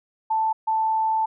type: tone bursts at uneven times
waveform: sine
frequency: 882 Hz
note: A5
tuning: 4 cents sharp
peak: -19 dBFS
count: 2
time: 0.3-0.53 / 0.67-1.26 s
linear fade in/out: 10 ms
effects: none